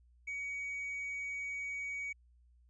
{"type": "tone with hard clipping", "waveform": "sine", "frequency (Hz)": 2255, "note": "C#7", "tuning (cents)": 29, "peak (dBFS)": -38, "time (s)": [0.27, 2.13], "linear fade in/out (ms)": 10, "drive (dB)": 2, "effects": ["added 60 Hz sine -62 dBFS peak until 2.69 s", "resampled to 22050 Hz"]}